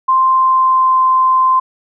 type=tone with pitch glide; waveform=sine; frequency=1046.5 to 1038.7 Hz; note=C6 to C6; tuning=0 to -13 cents; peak=-8 dBFS; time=0.08-1.6 s; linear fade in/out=10 ms; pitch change=-13 cents; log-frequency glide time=0.27-1.01 s; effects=none